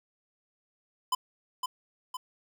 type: tone with echo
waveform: square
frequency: 1014 Hz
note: B5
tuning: 45 cents sharp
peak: -25 dBFS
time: 1.12-1.15 s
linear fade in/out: 5 ms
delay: 510 ms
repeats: 2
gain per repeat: -5 dB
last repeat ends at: 2.17 s
effects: none